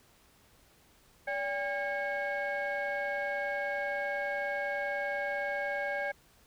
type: tone cluster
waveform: sine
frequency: 574 / 799 / 1622 / 2202 Hz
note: D5 / G5 / G#6 / C#7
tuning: -40 / +33 / -41 / -12 cents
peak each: -34 / -37 / -34 / -39 dBFS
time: 1.27-6.12 s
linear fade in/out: 10 ms
effects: tanh soft clip ceiling -25 dBFS + pink hiss -63 dBFS RMS until 6.46 s